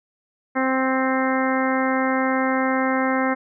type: harmonic tone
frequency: 262.3 Hz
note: C4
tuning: 4 cents sharp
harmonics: 1 / 2 / 3 / 4 / 5 / 6 / 7 / 8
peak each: -22 / -25 / -27 / -28 / -29 / -30 / -30 / -31 dBFS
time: 0.55-3.35 s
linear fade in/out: 20 ms
effects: none